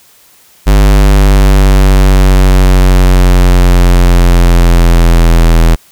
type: linear sweep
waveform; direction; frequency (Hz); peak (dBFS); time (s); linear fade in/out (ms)
square; down; 50 to 41.2; -3; 0.66-5.76; 20
effects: white hiss -43 dBFS RMS until 5.91 s